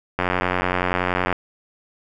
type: click train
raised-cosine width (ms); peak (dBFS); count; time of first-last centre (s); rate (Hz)
0.5; -5; 104; 0.19-1.327; 90.6
effects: none